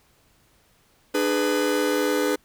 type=chord; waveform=45% pulse; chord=G# diminished; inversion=second; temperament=just; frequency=299 / 415.3 / 498.4 Hz; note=D4 / G#4 / B4; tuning=+31 / 0 / +16 cents; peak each=-25 dBFS; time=1.14-2.36 s; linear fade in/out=10 ms; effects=pink hiss -61 dBFS RMS until 2.44 s